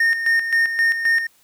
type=tone with tremolo; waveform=triangle; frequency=1833 Hz; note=A#6; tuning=30 cents flat; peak=-12 dBFS; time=0-1.27 s; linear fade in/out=5 ms; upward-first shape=square; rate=3.8 Hz; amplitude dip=60%; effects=white hiss -57 dBFS RMS until 1.43 s